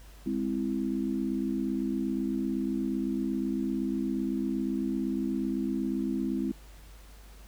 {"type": "chord", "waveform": "sine", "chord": "Ab augmented", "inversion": "none", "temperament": "equal with one note detuned", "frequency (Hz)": [204, 261.6, 329.6], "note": ["Ab3", "C4", "E4"], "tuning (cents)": [-31, 0, 0], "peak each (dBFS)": [-32, -31, -33], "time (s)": [0.26, 6.52], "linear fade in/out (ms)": 5, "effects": ["added 50 Hz sine -48 dBFS peak until 7.47 s", "pink hiss -56 dBFS RMS until 7.47 s"]}